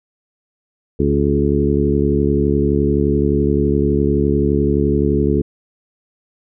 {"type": "harmonic tone with a mistuned harmonic", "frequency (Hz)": 71.7, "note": "D2", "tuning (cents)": -41, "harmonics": [1, 2, 3, 4, 5, 6], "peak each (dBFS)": [-20, -20, -20, -20, -20, -20], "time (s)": [0.99, 5.42], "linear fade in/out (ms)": 10, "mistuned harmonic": 6, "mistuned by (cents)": -16, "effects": []}